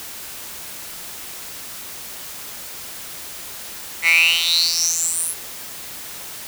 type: tone with high-pass filter sweep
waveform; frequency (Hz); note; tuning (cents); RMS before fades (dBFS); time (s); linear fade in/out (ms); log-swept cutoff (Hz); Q
10% pulse; 166.9; E3; +22; -18; 4.02-5.35; 50; 2000 to 11000; 9.9
effects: white hiss -34 dBFS RMS until 6.47 s